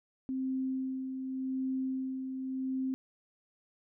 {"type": "tone with tremolo", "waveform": "sine", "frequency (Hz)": 262.2, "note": "C4", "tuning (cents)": 4, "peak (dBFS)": -30, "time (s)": [0.29, 2.94], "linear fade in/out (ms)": 0, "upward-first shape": "sine", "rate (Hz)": 0.87, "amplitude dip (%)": 45, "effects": []}